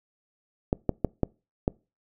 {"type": "clicks", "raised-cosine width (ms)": 2, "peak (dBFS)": -9, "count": 5, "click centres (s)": [0.729, 0.893, 1.047, 1.233, 1.679], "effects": ["noise-tail reverb RT60 0.3 s tail -25 dB re dry"]}